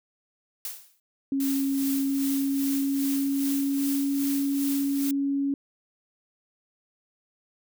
blue noise with exponential decay, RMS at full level -31 dBFS, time 0.65-1 s, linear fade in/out 2 ms, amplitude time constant 75 ms
sine tone with pitch glide, 273.5 to 278.4 Hz, C#4 to C#4, -23 to +8 cents, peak -23 dBFS, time 1.32-5.54 s, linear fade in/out 2 ms, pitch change +31 cents, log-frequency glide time 1.87-4.32 s
blue noise with tremolo, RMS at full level -33 dBFS, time 1.4-5.11 s, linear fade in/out 2 ms, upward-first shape sine, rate 2.5 Hz, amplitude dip 60%
effects none

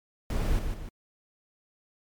brown noise with echo, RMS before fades -27 dBFS, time 0.3-0.59 s, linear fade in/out 2 ms, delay 150 ms, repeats 2, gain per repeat -6 dB, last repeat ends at 0.89 s, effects MP3 96 kbps

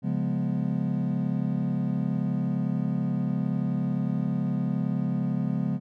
triangle chord, C# dominant seventh, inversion none, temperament equal with one note detuned, 138.59 / 176.34 / 207.7 / 246.9 Hz, C#3 / E#3 / G#3 / B3, 0 / +17 / 0 / 0 cents, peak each -28 / -27 / -28 / -30 dBFS, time 0.02-5.8 s, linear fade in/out 50 ms, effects none

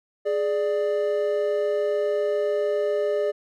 triangle tone pair together, 417.2 / 590 Hz, G#4 / D5, +8 / +8 cents, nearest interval tritone, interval 600 cents, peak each -22 dBFS, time 0.25-3.32 s, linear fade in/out 20 ms, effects none

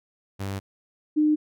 sawtooth / sine tone pair in turn, 98 / 303.7 Hz, G2 / D#4, 0 / -42 cents, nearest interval octave + minor sixth, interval 1958 cents, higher second, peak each -25 / -17 dBFS, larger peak second, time 0.39-0.6 / 1.16-1.36 s, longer first, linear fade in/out 20 ms, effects none

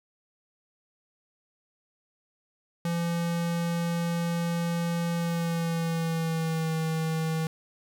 square tone with pitch glide, 170 to 160.46 Hz, F3 to E3, -46 to -46 cents, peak -27 dBFS, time 2.85-7.47 s, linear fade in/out 2 ms, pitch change -100 cents, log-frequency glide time 5.16-6.74 s, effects 9-bit

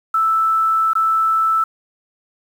sine tone with dropouts, 1318.5 Hz, E6, in tune, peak -13 dBFS, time 0.14-1.64 s, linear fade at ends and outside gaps 5 ms, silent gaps 0.934-0.952 s, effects 7-bit

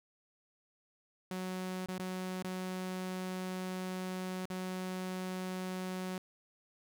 sawtooth tone with dropouts, 185 Hz, F#3, in tune, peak -33 dBFS, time 1.31-6.18 s, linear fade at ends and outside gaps 2 ms, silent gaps 1.86-1.885 / 1.983-1.995 / 2.426-2.445 / 4.455-4.501 s, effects none

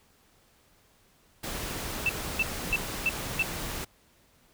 pink noise, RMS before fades -35 dBFS, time 1.43-3.85 s, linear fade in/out 10 ms
sine tone bursts, 2659 Hz, E7, 14 cents sharp, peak -22 dBFS, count 5, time 2.06-3.425 s, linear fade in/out 2 ms, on 33 ms, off 300 ms
effects pink hiss -63 dBFS RMS until 4.53 s

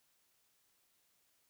silence, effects white hiss -75 dBFS RMS until 1.49 s

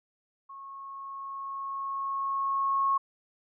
sine tone with level ramp, 1094 Hz, C#6, 23 cents flat, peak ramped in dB -42 to -22 dBFS, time 0.49-2.98 s, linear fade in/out 10 ms, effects none

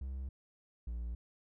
triangle tone pair in turn, 66.1 / 58.49 Hz, C2 / A#1, +18 / +7 cents, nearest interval major second, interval 211 cents, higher first, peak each -36 / -35 dBFS, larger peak second, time 0.01-0.29 / 0.87-1.15 s, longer neither, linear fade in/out 5 ms, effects none

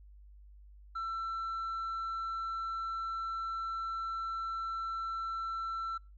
sine tone with tanh clipping, 1340 Hz, E6, 28 cents sharp, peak -35 dBFS, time 0.95-5.98 s, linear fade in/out 10 ms, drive 2 dB, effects noise-tail reverb RT60 0.3 s tail -26 dB re dry + added 50 Hz sine -52 dBFS peak until 6.17 s

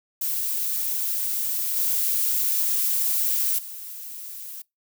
violet noise with level steps, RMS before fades -26 / -23 / -37 dBFS, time 0.21-4.62 s, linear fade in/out 5 ms, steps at 1.76 / 3.58 s, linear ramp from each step 10 ms, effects noise-tail reverb RT60 0.2 s tail -25 dB re dry

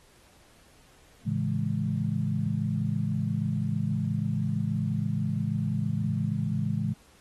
sine chord, A major seventh, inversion none, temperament equal with one note detuned, 110 / 138.59 / 164.81 / 208.6 Hz, A2 / C#3 / E3 / G#3, 0 / 0 / 0 / +8 cents, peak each -31 dBFS, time 1.25-6.94 s, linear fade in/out 20 ms, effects pink hiss -59 dBFS RMS until 7.2 s + AAC 32 kbps

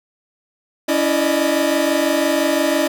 45% pulse tone cluster, 283.2 / 329.7 / 594 / 620 Hz, C#4 / E4 / D5 / D#5, +37 / 0 / +20 / -6 cents, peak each -21 dBFS, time 0.88-2.88 s, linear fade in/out 10 ms, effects none

